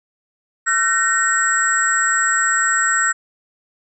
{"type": "tone cluster", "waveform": "sine", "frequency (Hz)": [1358, 1518, 1854, 7680], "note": ["F6", "F#6", "A#6", "B8"], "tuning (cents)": [-49, 44, -10, -49], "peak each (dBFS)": -20, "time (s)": [0.66, 3.13], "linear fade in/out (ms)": 20, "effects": []}